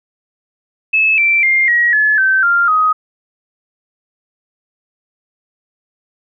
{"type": "tone with pitch steps", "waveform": "sine", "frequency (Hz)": [2600, 2343, 2112, 1903.3, 1715.4, 1546, 1393.3, 1255.7], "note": ["E7", "D7", "C7", "A#6", "A6", "G6", "F6", "D#6"], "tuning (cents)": [-24, -5, 16, 36, -44, -24, -4, 15], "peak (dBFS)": -9, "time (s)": [0.93, 2.93], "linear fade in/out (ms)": 10, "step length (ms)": 250, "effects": []}